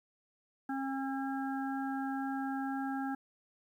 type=harmonic tone; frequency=269.8 Hz; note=C#4; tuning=47 cents flat; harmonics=1 / 3 / 5 / 6; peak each=-35 / -39 / -46 / -45 dBFS; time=0.69-3.15 s; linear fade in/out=5 ms; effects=11-bit